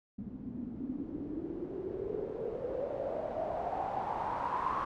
white noise with low-pass filter sweep, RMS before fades -37 dBFS, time 0.18-4.85 s, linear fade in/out 10 ms, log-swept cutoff 210 to 1100 Hz, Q 8.2, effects none

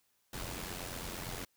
pink noise with amplitude modulation, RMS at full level -39 dBFS, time 0.33-1.45 s, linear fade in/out 5 ms, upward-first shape sine, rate 88.7 Hz, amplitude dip 60%, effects white hiss -75 dBFS RMS until 1.56 s

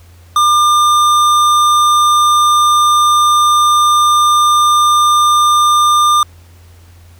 sine tone with hard clipping, 1200 Hz, D6, 37 cents sharp, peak -9 dBFS, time 0.36-6.23 s, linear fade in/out 2 ms, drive 15 dB, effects added 86 Hz sine -38 dBFS peak until 7.19 s + pink hiss -48 dBFS RMS until 7.19 s

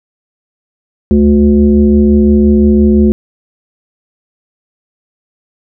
sine tone with frequency modulation, 216.1 Hz, A3, 31 cents flat, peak -4 dBFS, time 1.11-3.12 s, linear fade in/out 0 ms, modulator 146 Hz, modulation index 0.95, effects none

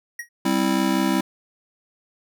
square tone with exponential decay, 1894 Hz, A#6, 27 cents sharp, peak -26 dBFS, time 0.19-0.29 s, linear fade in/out 5 ms, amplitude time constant 21 ms
square chord, C major, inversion second, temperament just, 196.22 / 261.6 / 327 Hz, G3 / C4 / E4, +2 / 0 / -14 cents, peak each -24 dBFS, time 0.45-1.21 s, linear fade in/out 5 ms
effects none

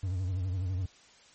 triangle tone with vibrato, 92.5 Hz, F#2, in tune, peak -27 dBFS, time 0.03-0.86 s, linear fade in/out 5 ms, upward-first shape sine, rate 12 Hz, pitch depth 89 cents each way, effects white hiss -58 dBFS RMS until 1.34 s + MP3 32 kbps

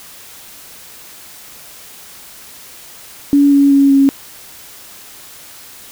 sine tone with pitch steps, 283.9 / 280.8 / 277.7 / 274.7 Hz, C#4 / C#4 / C#4 / C#4, +41 / +22 / +3 / -16 cents, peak -6 dBFS, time 3.33-4.09 s, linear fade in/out 0 ms, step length 190 ms, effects white hiss -37 dBFS RMS until 5.91 s

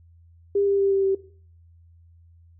sine tone with pitch steps, 401 / 397.5 / 394.1 / 390.7 / 387.3 Hz, G4 / G4 / G4 / G4 / G4, +39 / +24 / +9 / -6 / -21 cents, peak -18 dBFS, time 0.55-1.15 s, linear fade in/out 5 ms, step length 120 ms, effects noise-tail reverb RT60 0.5 s tail -18 dB re dry + added 84 Hz sine -50 dBFS peak until 2.59 s

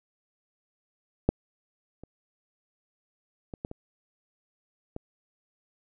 clicks, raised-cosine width 2 ms, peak -7 / -30 / -24 / -19 / -25 / -22 dBFS, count 6, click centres 1.29 / 2.036 / 3.538 / 3.649 / 3.714 / 4.964 s, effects none

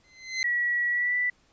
sawtooth tone with exponential growth, 2057 Hz, C7, 30 cents flat, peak -19 dBFS, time 0.04-0.43 s, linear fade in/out 1 ms, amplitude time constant 83 ms
sine tone with pitch glide, 1930 to 1974 Hz, B6 to B6, -40 to -1 cents, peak -23 dBFS, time 0.44-1.3 s, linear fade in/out 5 ms, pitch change +39 cents, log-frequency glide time 0.9-1.16 s
effects pink hiss -64 dBFS RMS until 1.52 s + resampled to 16000 Hz

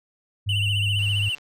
sine tone, 101.8 Hz, G#2, 34 cents flat, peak -22 dBFS, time 0.46-1.3 s, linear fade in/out 20 ms
triangle tone with vibrato, 2875 Hz, F7, 50 cents sharp, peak -22 dBFS, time 0.49-1.35 s, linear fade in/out 2 ms, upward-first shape sine, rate 15 Hz, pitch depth 100 cents each way
click train, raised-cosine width 0.2 ms, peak -32 dBFS, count 58, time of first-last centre 0.99-1.383 s, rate 145 Hz
effects none

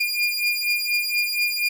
30% pulse beating tone pair, 2415 / 2419.2 Hz, D7 / D#7, +48 / -49 cents, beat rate 4.2 Hz, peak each -22 / -21 dBFS, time 0-1.69 s, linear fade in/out 10 ms, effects 9-bit

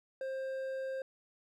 triangle tone with hard clipping, 530 Hz, C5, 22 cents sharp, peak -37 dBFS, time 0.21-1.02 s, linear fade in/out 2 ms, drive 9 dB, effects none

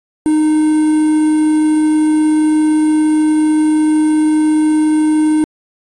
triangle tone with quantisation, 308.1 Hz, D#4, 17 cents flat, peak -7 dBFS, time 0.26-5.44 s, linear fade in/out 0 ms, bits 5, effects AAC 32 kbps

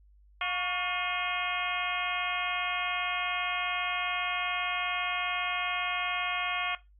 harmonic tone with a mistuned harmonic, 357.5 Hz, F4, 41 cents sharp, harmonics 2 / 3 / 4 / 5 / 6 / 7 / 8 / 9, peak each -38 / -35 / -36 / -41 / -35 / -36 / -40 / -38 dBFS, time 0.41-6.75 s, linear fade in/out 2 ms, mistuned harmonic 3, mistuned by +74 cents, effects noise-tail reverb RT60 0.2 s tail -17 dB re dry + added 50 Hz sine -56 dBFS peak until 6.99 s

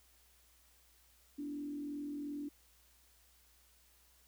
sine tone with frequency modulation, 290 Hz, D4, 22 cents flat, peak -39 dBFS, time 1.38-2.49 s, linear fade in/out 10 ms, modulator 42.7 Hz, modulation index 0.5, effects added 60 Hz sine -70 dBFS peak until 4.27 s + white hiss -68 dBFS RMS until 4.27 s

